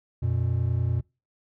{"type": "tone pair together", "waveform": "triangle", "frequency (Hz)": [89.69, 120.1], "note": ["F2", "B2"], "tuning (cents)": [47, -48], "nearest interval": "perfect fourth", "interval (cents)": 505, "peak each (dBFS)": [-24, -23], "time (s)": [0.22, 1.01], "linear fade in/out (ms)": 10, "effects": ["noise-tail reverb RT60 0.3 s tail -25 dB re dry"]}